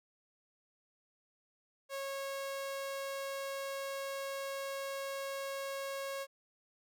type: tone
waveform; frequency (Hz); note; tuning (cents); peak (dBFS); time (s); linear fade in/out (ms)
sawtooth; 548; C#5; -20; -34; 1.89-6.27; 50
effects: none